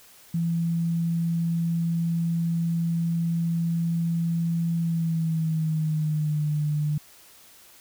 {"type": "tone with pitch glide", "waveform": "sine", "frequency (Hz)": [167.5, 150.09], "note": ["E3", "D3"], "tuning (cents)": [28, 38], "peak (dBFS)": -22, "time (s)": [0.34, 6.98], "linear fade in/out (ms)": 5, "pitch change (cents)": -190, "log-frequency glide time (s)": [4.79, 6.44], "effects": ["white hiss -52 dBFS RMS until 7.8 s"]}